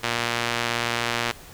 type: tone with band-pass filter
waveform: sawtooth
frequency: 118.3 Hz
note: A#2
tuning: 26 cents sharp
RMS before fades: -26 dBFS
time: 0.03-1.32 s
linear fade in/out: 10 ms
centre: 2600 Hz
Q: 0.7
effects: pink hiss -45 dBFS RMS until 1.53 s